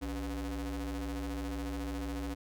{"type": "ring-modulated tone", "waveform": "45% pulse", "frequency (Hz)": 110, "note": "A2", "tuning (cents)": 0, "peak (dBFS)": -32, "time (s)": [0.01, 2.35], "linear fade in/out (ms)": 20, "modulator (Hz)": 172, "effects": []}